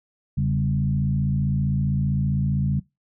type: tone with frequency modulation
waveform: sine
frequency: 138.59 Hz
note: C#3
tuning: in tune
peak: -19 dBFS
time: 0.37-2.8 s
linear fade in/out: 10 ms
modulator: 55.4 Hz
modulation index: 0.96
effects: noise-tail reverb RT60 0.2 s tail -21 dB re dry